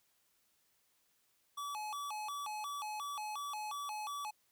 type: tone with vibrato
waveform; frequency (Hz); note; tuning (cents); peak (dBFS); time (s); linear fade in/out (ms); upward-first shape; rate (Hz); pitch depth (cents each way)
square; 987.8; B5; 0; -40; 1.57-4.31; 10; square; 2.8; 260
effects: white hiss -75 dBFS RMS until 4.51 s